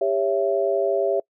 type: chord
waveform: sine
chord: C# diminished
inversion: second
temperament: just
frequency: 399.1 / 554.4 / 665.2 Hz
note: G4 / C#5 / E5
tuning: +31 / 0 / +16 cents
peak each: -23 dBFS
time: 0.01-1.2 s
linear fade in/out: 5 ms
effects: noise-tail reverb RT60 0.1 s tail -25 dB re dry